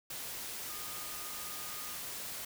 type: tone in noise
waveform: sine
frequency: 1229 Hz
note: D#6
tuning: 22 cents flat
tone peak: -51 dBFS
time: 0.69-1.96 s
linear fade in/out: 5 ms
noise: white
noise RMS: -42 dBFS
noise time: 0.1-2.45 s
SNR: -12 dB
effects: none